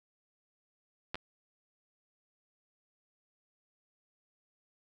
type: clicks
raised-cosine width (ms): 0.3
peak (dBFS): -18 / -25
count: 2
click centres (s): 1.145 / 1.155
effects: none